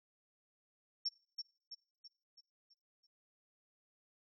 sine tone with echo, 5460 Hz, F8, 40 cents flat, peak -33 dBFS, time 1.05-1.09 s, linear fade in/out 10 ms, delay 330 ms, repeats 6, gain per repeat -6 dB, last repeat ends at 3.07 s, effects noise-tail reverb RT60 0.6 s tail -25 dB re dry

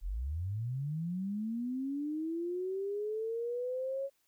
sine linear sweep, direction up, 36.76 to 554.4 Hz, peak -33 dBFS, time 0.01-4.1 s, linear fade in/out 50 ms, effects white hiss -75 dBFS RMS until 4.27 s

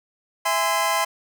sawtooth chord, E augmented, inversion none, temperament just, 659.3 / 824.1 / 1030.1 Hz, E5 / G#5 / B#5, 0 / -14 / -27 cents, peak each -22 / -22 / -18 dBFS, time 0.45-1.05 s, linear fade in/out 10 ms, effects none

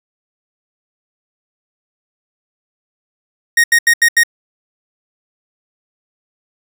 45% pulse tone bursts, 1864.7 Hz, A#6, in tune, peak -7 dBFS, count 5, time 3.57-4.235 s, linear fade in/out 5 ms, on 69 ms, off 80 ms, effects none

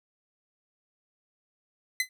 sawtooth tone with exponential decay, 2030 Hz, B6, 47 cents sharp, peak -17 dBFS, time 2-2.09 s, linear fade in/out 2 ms, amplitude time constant 18 ms, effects none

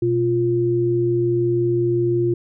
sine tone pair together, 123.56 / 349.2 Hz, B2 / F4, +1 / 0 cents, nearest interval octave + tritone, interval 1799 cents, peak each -22 / -17 dBFS, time 0.02-2.34 s, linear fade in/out 5 ms, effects none

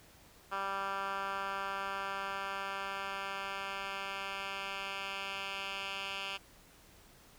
10% pulse tone with band-pass filter sweep, 195.8 Hz, G3, 2 cents flat, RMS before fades -39 dBFS, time 0.51-6.38 s, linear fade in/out 20 ms, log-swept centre 1400 to 2700 Hz, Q 2.1, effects pink hiss -60 dBFS RMS until 7.38 s

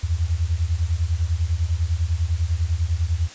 sine beating tone pair, 78.4 / 88.4 Hz, D#2 / F2, +14 / +22 cents, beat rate 10 Hz, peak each -22 dBFS, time 0.03-3.29 s, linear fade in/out 10 ms, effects white hiss -41 dBFS RMS until 3.34 s + resampled to 16000 Hz

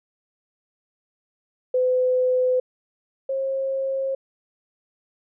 sine tone pair in turn, 507 / 537.1 Hz, B4 / C5, +45 / +45 cents, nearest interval minor second, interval 100 cents, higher second, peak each -17 / -22 dBFS, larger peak first, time 1.74-2.6 / 3.29-4.15 s, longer neither, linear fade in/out 5 ms, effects none

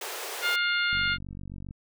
pink high-pass noise, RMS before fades -36 dBFS, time 0.01-0.56 s, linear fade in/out 5 ms, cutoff 380 Hz, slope 48 dB/octave
harmonic tone, 707 Hz, F5, 21 cents sharp, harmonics 2 / 3 / 4 / 5 / 6, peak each -26 / -30 / -32 / -34 / -36 dBFS, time 0.41-1.18 s, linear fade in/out 50 ms
click train, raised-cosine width 5 ms, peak -28 dBFS, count 38, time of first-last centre 0.93-1.709 s, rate 47.5 Hz
effects none

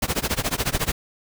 pink noise with tremolo, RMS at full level -21 dBFS, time 0.02-0.92 s, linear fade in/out 5 ms, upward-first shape sine, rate 14 Hz, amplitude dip 95%, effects none

